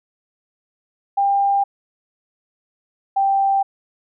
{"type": "tone pair in turn", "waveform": "sine", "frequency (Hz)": [797, 785.1], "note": ["G5", "G5"], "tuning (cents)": [28, 2], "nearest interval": "unison", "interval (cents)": 26, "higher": "first", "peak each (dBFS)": -14, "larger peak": "neither", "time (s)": [[1.17, 1.64], [3.16, 3.63]], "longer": "neither", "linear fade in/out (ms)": 10, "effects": []}